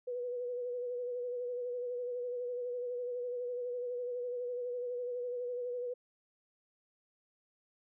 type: tone with vibrato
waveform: sine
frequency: 490.9 Hz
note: B4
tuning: 10 cents flat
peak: -35 dBFS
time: 0.07-5.94 s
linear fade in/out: 10 ms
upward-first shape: sine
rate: 12 Hz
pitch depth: 33 cents each way
effects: none